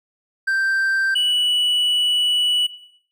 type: tone pair in turn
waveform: triangle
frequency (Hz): 1568 / 2950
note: G6 / F#7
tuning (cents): 0 / -6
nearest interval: major seventh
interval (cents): 1094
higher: second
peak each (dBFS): -15 / -14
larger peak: second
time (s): 0.47-1.15 / 1.15-2.67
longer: second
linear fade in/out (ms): 10
effects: noise-tail reverb RT60 0.7 s tail -17 dB re dry